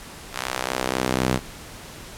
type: tone with high-pass filter sweep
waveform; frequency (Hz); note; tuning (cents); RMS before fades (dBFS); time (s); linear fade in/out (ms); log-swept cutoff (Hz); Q
sawtooth; 64; C2; -38; -25; 0.32-1.4; 50; 1200 to 130; 0.74
effects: pink hiss -40 dBFS RMS until 2.17 s + low-pass 12000 Hz 12 dB/octave